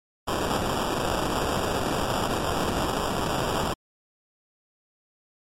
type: noise with sample-and-hold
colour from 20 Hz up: blue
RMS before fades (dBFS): -26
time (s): 0.27-3.74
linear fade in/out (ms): 10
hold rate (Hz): 2100
effects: low-pass 12000 Hz 12 dB/octave + MP3 64 kbps